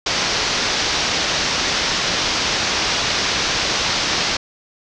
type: low-pass noise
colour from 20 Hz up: white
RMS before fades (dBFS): -20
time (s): 0.06-4.37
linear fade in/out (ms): 5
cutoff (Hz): 6000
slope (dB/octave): 48
effects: none